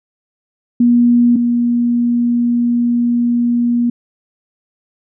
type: tone pair in turn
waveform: sine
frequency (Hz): 240 / 239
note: B3 / A#3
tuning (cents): -49 / +43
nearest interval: unison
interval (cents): 8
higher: first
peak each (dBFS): -7 / -11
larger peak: first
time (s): 0.8-1.36 / 1.36-3.9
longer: second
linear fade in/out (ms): 5
effects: none